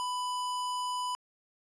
square tone, 995 Hz, B5, 13 cents sharp, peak -32 dBFS, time 0-1.15 s, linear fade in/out 0 ms, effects resampled to 24000 Hz

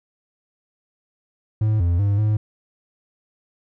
triangle tone with pitch steps, 108.1 / 86.3 / 101 / 106.9 Hz, A2 / F2 / G#2 / A2, -30 / -20 / -48 / -49 cents, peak -14 dBFS, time 1.61-2.37 s, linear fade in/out 5 ms, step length 190 ms, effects none

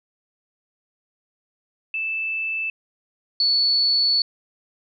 sine tone pair in turn, 2637 / 4435 Hz, E7 / C#8, 0 / 0 cents, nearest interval major sixth, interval 900 cents, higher second, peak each -23 / -16 dBFS, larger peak second, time 1.94-2.7 / 3.4-4.22 s, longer second, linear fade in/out 2 ms, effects none

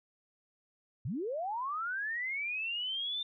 sine linear sweep, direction up, 95.8 to 3608 Hz, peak -33 dBFS, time 1.05-3.23 s, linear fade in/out 5 ms, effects none

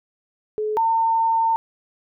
sine tone pair in turn, 427.5 / 905.8 Hz, A4 / A#5, -50 / -50 cents, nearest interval octave + minor second, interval 1300 cents, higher second, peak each -21 / -16 dBFS, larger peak second, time 0.58-0.77 / 0.77-1.56 s, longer second, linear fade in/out 0 ms, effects none

